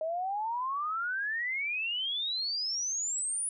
sine exponential sweep, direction up, 622.3 to 9956 Hz, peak -30 dBFS, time 0.01-3.49 s, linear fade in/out 2 ms, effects none

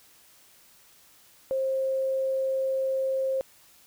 sine tone, 531 Hz, C5, 25 cents sharp, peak -24 dBFS, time 1.51-3.41 s, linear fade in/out 0 ms, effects white hiss -57 dBFS RMS until 3.86 s

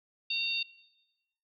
harmonic tone, 914 Hz, A#5, 34 cents flat, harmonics 3 / 4 / 5, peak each -32 / -34 / -36 dBFS, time 0.3-0.63 s, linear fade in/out 5 ms, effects noise-tail reverb RT60 1.0 s tail -18 dB re dry

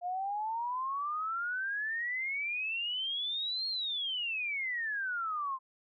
sine exponential two-way sweep, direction up then down, 698.5 to 4288 to 1032 Hz, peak -32 dBFS, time 0.01-5.59 s, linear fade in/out 50 ms, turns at 3.68 s, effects none

